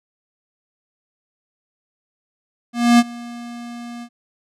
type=tone with ADSR envelope; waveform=square; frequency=237.9 Hz; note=A#3; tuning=35 cents sharp; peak=-8 dBFS; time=2.73-4.09 s; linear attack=260 ms; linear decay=39 ms; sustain=-23 dB; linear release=65 ms; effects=low-pass 9000 Hz 12 dB/octave